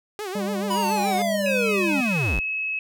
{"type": "tone with vibrato", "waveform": "sawtooth", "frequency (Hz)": 396, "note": "G4", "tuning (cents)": 18, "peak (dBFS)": -25, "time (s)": [0.19, 1.22], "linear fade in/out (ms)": 0, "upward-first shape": "sine", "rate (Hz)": 7, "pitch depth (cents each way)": 150}
{"type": "harmonic tone", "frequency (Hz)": 200.1, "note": "G3", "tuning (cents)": 36, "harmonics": [1, 3, 5], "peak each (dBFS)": [-26, -31, -44], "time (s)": [0.35, 2.01], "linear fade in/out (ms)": 5}
{"type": "linear sweep", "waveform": "square", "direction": "down", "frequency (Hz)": [999, 32.7], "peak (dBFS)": -23, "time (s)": [0.7, 2.4], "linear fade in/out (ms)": 10}
{"type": "tone with pitch glide", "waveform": "sine", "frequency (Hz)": [2546, 2576], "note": ["D#7", "E7"], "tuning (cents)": [39, -41], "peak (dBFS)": -24, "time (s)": [1.46, 2.79], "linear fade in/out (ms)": 2, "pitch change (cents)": 20, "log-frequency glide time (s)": [2.06, 2.31]}
{"effects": []}